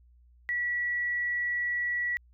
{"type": "tone", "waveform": "sine", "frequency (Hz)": 1940, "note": "B6", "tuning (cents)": -31, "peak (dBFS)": -27, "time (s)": [0.49, 2.17], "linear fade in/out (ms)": 0, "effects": ["added 60 Hz sine -56 dBFS peak until 2.33 s"]}